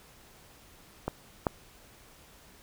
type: clicks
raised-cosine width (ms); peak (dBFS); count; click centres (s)
1; -16 / -11; 2; 1.08 / 1.468
effects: pink hiss -56 dBFS RMS until 2.62 s